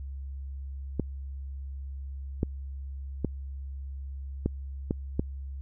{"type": "clicks", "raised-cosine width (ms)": 3, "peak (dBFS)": -13, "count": 6, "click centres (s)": [0.997, 2.431, 3.247, 4.46, 4.909, 5.195], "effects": ["added 68 Hz sine -35 dBFS peak until 5.61 s"]}